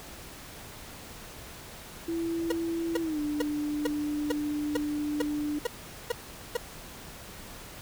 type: tone with pitch glide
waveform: sine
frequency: 333 to 296.7 Hz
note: E4 to D4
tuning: +18 to +18 cents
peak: -28 dBFS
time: 2.08-5.59 s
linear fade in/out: 5 ms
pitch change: -200 cents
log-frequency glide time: 3.01-3.19 s
type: tone bursts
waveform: 40% pulse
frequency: 478.6 Hz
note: A#4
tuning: 46 cents sharp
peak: -24 dBFS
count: 10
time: 2.5-6.57 s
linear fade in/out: 5 ms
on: 20 ms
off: 430 ms
effects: pink hiss -45 dBFS RMS until 7.81 s